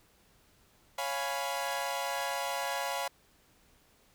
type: chord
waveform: sawtooth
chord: C# dominant seventh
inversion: none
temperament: equal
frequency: 554.4 / 698.5 / 830.6 / 987.8 Hz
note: C#5 / E#5 / G#5 / B5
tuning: 0 / 0 / 0 / 0 cents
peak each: -34 dBFS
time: 0.98-3.08 s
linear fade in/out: 5 ms
effects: pink hiss -65 dBFS RMS until 4.14 s